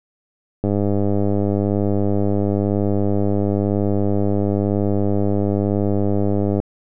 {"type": "click train", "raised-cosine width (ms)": 2, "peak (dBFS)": -7, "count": 603, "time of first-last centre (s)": [0.64, 6.6], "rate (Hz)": 101, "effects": []}